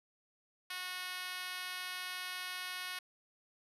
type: tone with high-pass filter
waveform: 5% pulse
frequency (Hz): 365.4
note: F#4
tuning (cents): -22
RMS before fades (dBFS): -42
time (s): 0.7-2.99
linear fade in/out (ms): 5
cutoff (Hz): 1200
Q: 0.99
effects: resampled to 32000 Hz